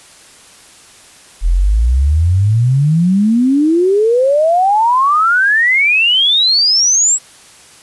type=exponential sweep; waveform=sine; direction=up; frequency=39.27 to 7860 Hz; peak=-8 dBFS; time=1.41-7.19 s; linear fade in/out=50 ms; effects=white hiss -41 dBFS RMS until 7.82 s + resampled to 24000 Hz